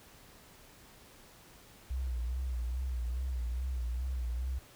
sine tone with vibrato, 62 Hz, B1, 7 cents sharp, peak -31 dBFS, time 1.9-4.59 s, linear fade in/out 10 ms, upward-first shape sine, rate 2.4 Hz, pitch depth 86 cents each way, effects tanh soft clip ceiling -27 dBFS + pink hiss -57 dBFS RMS until 4.75 s

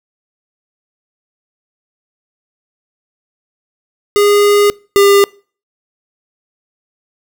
square tone pair in turn, 410.1 / 400.7 Hz, G#4 / G4, -22 / +38 cents, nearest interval unison, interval 40 cents, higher first, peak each -8 / -6 dBFS, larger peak second, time 4.16-4.7 / 4.96-5.24 s, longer first, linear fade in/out 0 ms, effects noise-tail reverb RT60 0.4 s tail -25 dB re dry

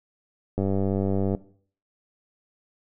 click train, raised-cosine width 2 ms, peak -13 dBFS, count 76, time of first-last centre 0.58-1.349 s, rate 97.5 Hz, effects noise-tail reverb RT60 0.5 s tail -17 dB re dry

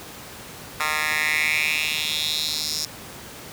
10% pulse tone with high-pass filter sweep, 153.4 Hz, D#3, 24 cents flat, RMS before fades -24 dBFS, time 0.8-2.85 s, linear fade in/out 2 ms, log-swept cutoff 1400 to 5300 Hz, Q 4.1, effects pink hiss -39 dBFS RMS until 3.52 s + high-pass 80 Hz 12 dB/octave

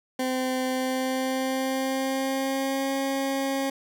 20% pulse tone with pitch glide, 257.7 to 271.5 Hz, C4 to C#4, -26 to -36 cents, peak -20 dBFS, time 0.19-3.7 s, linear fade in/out 5 ms, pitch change +90 cents, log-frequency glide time 0.66-2.94 s, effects none

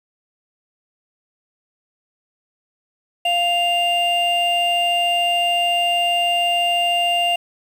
triangle tone pair together, 698.5 / 2794 Hz, F5 / F7, 0 / 0 cents, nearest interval 2 octaves, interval 2400 cents, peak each -17 dBFS, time 3.25-7.36 s, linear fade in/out 5 ms, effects 7-bit

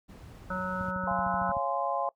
brown noise, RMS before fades -43 dBFS, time 0.08-0.92 s, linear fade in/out 20 ms
harmonic tone, 185 Hz, F#3, in tune, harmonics 1 / 3 / 5 / 7 / 8, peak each -35 / -37 / -40 / -35 / -37 dBFS, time 0.5-1.52 s, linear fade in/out 5 ms
click train, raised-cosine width 5 ms, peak -27 dBFS, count 11, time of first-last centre 0.81-1.568 s, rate 13.2 Hz
sine chord, Db major seventh, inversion none, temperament just, 554.4 / 693 / 831.5 / 1039.4 Hz, Db5 / F5 / Ab5 / C6, 0 / -14 / +2 / -12 cents, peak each -33 dBFS, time 1.07-2.09 s, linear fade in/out 2 ms
effects noise-tail reverb RT60 0.1 s tail -20 dB re dry + high-pass 60 Hz 12 dB/octave

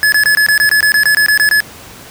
square tone bursts, 1710 Hz, A6, 50 cents flat, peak -8 dBFS, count 14, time 0.03-1.604 s, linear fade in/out 0 ms, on 92 ms, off 22 ms, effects pink hiss -34 dBFS RMS until 2.1 s + high-pass 60 Hz 12 dB/octave

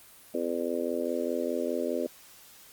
harmonic tone, 84.9 Hz, F2, 48 cents flat, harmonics 3 / 4 / 5 / 6 / 7, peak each -34 / -34 / -34 / -34 / -34 dBFS, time 0.34-2.07 s, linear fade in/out 5 ms, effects white hiss -53 dBFS RMS until 2.72 s + Opus 24 kbps

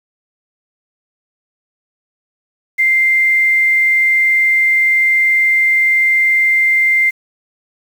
sine tone with quantisation, 2093 Hz, C7, in tune, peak -9 dBFS, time 2.78-7.11 s, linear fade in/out 20 ms, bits 6, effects none

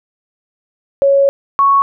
sine tone pair in turn, 554.4 / 1108.8 Hz, C#5 / C#6, 0 / 0 cents, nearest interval octave, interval 1200 cents, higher second, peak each -7 dBFS, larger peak neither, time 1.02-1.29 / 1.59-1.82 s, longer first, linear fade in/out 0 ms, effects none

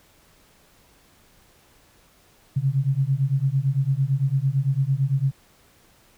sine beating tone pair, 131.7 / 140.6 Hz, C3 / C#3, +12 / +25 cents, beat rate 8.9 Hz, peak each -22 dBFS, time 2.56-5.32 s, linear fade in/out 10 ms, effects pink hiss -57 dBFS RMS until 6.17 s

